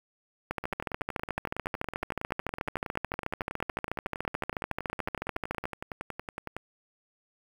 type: two click trains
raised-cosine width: 0.5 ms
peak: -15 / -20 dBFS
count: 72 / 65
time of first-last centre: 0.51-5.655 / 0.64-6.566 s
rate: 13.8 / 10.8 Hz
effects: 7-bit